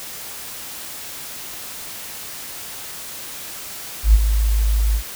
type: tone with ADSR envelope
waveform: sine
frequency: 53 Hz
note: G#1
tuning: 36 cents sharp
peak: -5 dBFS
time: 4.03-5.03 s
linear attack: 110 ms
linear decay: 34 ms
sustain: -9 dB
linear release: 84 ms
effects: white hiss -33 dBFS RMS until 5.15 s